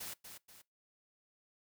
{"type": "noise with echo", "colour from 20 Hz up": "white", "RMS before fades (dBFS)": -44, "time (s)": [0, 0.14], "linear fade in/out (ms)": 10, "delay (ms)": 240, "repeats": 2, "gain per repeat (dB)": -7, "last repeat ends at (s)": 0.62, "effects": ["noise-tail reverb RT60 0.2 s tail -22 dB re dry"]}